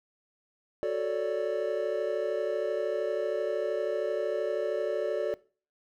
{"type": "chord", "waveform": "triangle", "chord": "D major seventh", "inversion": "first", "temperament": "equal", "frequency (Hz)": [370, 440, 554.4, 587.3], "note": ["F#4", "A4", "C#5", "D5"], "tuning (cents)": [0, 0, 0, 0], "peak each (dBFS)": [-32, -30, -34, -29], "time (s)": [0.83, 5.34], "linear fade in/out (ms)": 0, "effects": ["noise-tail reverb RT60 0.4 s tail -21 dB re dry"]}